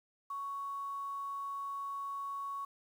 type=tone with quantisation; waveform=sine; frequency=1113 Hz; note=C#6; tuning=7 cents sharp; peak=-37 dBFS; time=0.3-2.65 s; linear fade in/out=5 ms; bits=10; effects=none